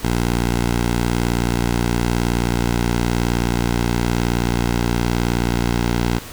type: tone with low-pass filter sweep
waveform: 10% pulse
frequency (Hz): 59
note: A#1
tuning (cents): +22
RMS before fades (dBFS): -19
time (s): 0.03-6.19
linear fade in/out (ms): 10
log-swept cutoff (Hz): 11000 to 6100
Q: 0.97
effects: pink hiss -35 dBFS RMS until 6.32 s